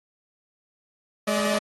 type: tone cluster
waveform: sawtooth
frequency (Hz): 210.3 / 585 / 634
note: G#3 / D5 / D#5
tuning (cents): +22 / -7 / +32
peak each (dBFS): -22 / -22 / -24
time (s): 1.27-1.59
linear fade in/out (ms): 10
effects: AAC 32 kbps